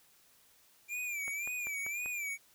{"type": "tone with vibrato", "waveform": "square", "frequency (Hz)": 2359, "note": "D7", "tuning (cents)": 7, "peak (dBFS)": -36, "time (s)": [0.88, 2.38], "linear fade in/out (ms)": 50, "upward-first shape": "sine", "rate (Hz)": 1.9, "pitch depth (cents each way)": 94}
{"type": "click train", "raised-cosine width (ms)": 0.5, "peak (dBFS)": -31, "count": 5, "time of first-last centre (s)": [1.28, 2.06], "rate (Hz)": 5.13}
{"effects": ["white hiss -65 dBFS RMS until 2.54 s"]}